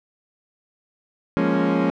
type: chord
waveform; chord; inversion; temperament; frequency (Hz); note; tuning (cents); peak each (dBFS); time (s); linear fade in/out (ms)
30% pulse; Bb minor seventh; second; equal; 174.61 / 207.7 / 233.1 / 277.2; F3 / Ab3 / Bb3 / Db4; 0 / 0 / 0 / 0; -21 / -21 / -24 / -19; 1.37-1.9; 0
effects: low-pass 2000 Hz 12 dB/octave